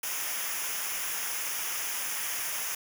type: noise with comb filter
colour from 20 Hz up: white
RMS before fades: -33 dBFS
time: 0.03-2.75 s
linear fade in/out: 5 ms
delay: 0.24 ms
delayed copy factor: -0.75
effects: none